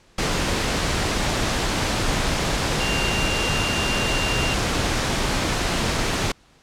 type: tone in noise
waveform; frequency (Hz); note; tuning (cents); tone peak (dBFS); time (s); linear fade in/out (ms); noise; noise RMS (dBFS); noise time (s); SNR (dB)
sine; 2782; F7; -7; -26; 2.8-4.54; 5; pink; -22; 0.18-6.32; -7
effects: pink hiss -55 dBFS RMS until 6.62 s + low-pass 7000 Hz 12 dB/octave